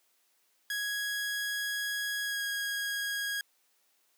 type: tone with pitch glide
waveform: sawtooth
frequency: 1661.2 to 1644 Hz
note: G#6 to G#6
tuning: 0 to -18 cents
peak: -28 dBFS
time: 0.7-3.41 s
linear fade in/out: 2 ms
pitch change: -18 cents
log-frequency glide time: 2.23-2.43 s
effects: white hiss -71 dBFS RMS until 4.17 s + high-pass 300 Hz 12 dB/octave